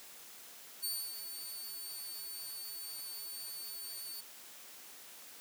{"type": "tone with ADSR envelope", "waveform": "10% pulse", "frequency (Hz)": 4498, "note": "C#8", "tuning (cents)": 24, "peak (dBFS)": -27, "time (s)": [0.82, 4.21], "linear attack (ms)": 23, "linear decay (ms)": 270, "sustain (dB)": -9, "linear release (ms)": 8, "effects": ["white hiss -53 dBFS RMS until 5.4 s", "high-pass 200 Hz 12 dB/octave"]}